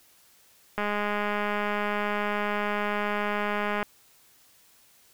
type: click train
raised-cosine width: 0.5 ms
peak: -14 dBFS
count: 632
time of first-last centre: 0.78-3.828 s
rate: 207 Hz
effects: white hiss -59 dBFS RMS until 5.13 s